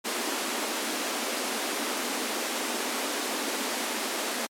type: high-pass noise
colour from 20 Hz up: pink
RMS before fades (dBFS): -30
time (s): 0.04-4.47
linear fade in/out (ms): 20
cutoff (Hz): 220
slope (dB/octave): 96
effects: low-pass 12000 Hz 12 dB/octave + MP3 96 kbps